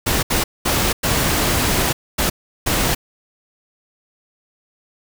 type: noise bursts at uneven times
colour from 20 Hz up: pink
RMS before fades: -18 dBFS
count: 6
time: 0.06-0.23 / 0.3-0.44 / 0.65-0.93 / 1.03-1.93 / 2.18-2.3 / 2.66-2.95 s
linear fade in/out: 10 ms
effects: none